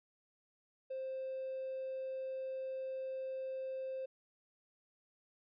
triangle tone with hard clipping, 526 Hz, C5, 9 cents sharp, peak -39 dBFS, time 0.9-4.06 s, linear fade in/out 10 ms, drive 4 dB, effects resampled to 11025 Hz

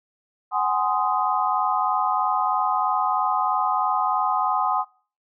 sine chord, Ab dominant seventh, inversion third, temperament just, 747.5 / 830.6 / 1038.3 / 1245.9 Hz, Gb5 / Ab5 / C6 / Eb6, +17 / 0 / -14 / +2 cents, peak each -25 dBFS, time 0.51-4.85 s, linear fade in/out 50 ms, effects noise-tail reverb RT60 0.4 s tail -24 dB re dry

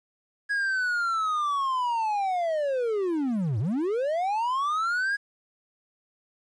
triangle linear two-way sweep, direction down then up, 1666 to 98 to 1666 Hz, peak -22 dBFS, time 0.49-5.17 s, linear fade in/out 20 ms, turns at 3.59 s, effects resampled to 22050 Hz + 10-bit

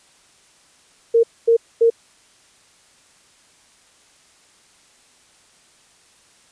sine tone bursts, 461.2 Hz, A#4, 19 cents flat, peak -10 dBFS, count 3, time 1.14-1.902 s, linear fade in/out 10 ms, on 94 ms, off 240 ms, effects white hiss -54 dBFS RMS until 6.51 s + resampled to 22050 Hz

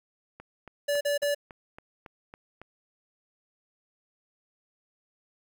click train, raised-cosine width 0.5 ms, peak -29 dBFS, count 9, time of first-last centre 0.4-2.616 s, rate 3.61 Hz
square tone bursts, 577 Hz, D5, 31 cents flat, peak -25 dBFS, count 3, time 0.88-1.348 s, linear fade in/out 10 ms, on 130 ms, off 39 ms
effects 10-bit

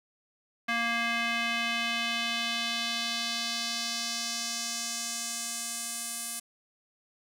square tone with band-pass filter sweep, 233.1 Hz, A#3, in tune, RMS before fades -32 dBFS, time 0.68-6.4 s, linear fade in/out 10 ms, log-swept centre 2000 to 9800 Hz, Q 1.7, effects 9-bit

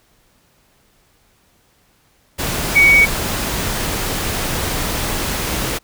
sine tone in noise, 2244 Hz, C#7, 21 cents sharp, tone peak -7 dBFS, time 2.75-3.06 s, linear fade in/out 20 ms, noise pink, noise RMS -21 dBFS, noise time 2.38-5.79 s, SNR +11 dB, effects pink hiss -57 dBFS RMS until 5.83 s

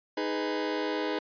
sawtooth chord, G# minor, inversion second, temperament just, 311.5 / 415.3 / 498.4 Hz, D#4 / G#4 / B4, +2 / 0 / +16 cents, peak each -28 / -29 / -30 dBFS, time 0.17-1.19 s, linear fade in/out 5 ms, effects resampled to 11025 Hz

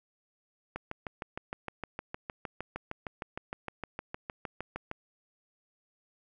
click train, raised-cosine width 0.5 ms, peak -21 dBFS, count 28, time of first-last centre 0.76-4.914 s, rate 6.5 Hz, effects none

